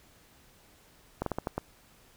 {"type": "slowing click train", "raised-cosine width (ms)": 1, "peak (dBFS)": -16, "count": 6, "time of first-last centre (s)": [1.22, 1.58], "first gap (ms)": 43, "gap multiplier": 1.26, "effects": ["pink hiss -60 dBFS RMS until 2.16 s"]}